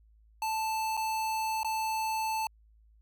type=tone with dropouts; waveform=square; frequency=880 Hz; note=A5; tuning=in tune; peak=-30 dBFS; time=0.42-2.47 s; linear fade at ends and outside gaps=2 ms; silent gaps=0.969-0.974 / 1.632-1.646 s; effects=added 54 Hz sine -58 dBFS peak until 3.01 s